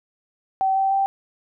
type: tone with pitch steps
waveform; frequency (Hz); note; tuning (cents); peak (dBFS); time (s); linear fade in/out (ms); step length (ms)
sine; 768 / 775.1 / 782.3; G5 / G5 / G5; -36 / -20 / -4; -17; 0.61-1.06; 0; 150
effects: none